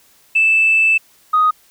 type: tone pair in turn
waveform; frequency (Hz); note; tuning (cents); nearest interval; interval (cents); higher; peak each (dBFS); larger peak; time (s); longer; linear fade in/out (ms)
sine; 2637 / 1247.8; E7 / D#6; 0 / +5; octave + minor second; 1295; first; -9; neither; 0.35-0.98 / 1.33-1.51; first; 10
effects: tanh soft clip ceiling -5 dBFS + white hiss -52 dBFS RMS until 1.7 s